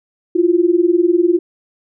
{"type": "tone pair together", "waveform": "sine", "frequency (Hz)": [337, 357], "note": ["E4", "F4"], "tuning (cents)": [38, 38], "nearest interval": "minor second", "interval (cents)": 100, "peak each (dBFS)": -13, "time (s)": [0.35, 1.39], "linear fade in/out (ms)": 10, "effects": []}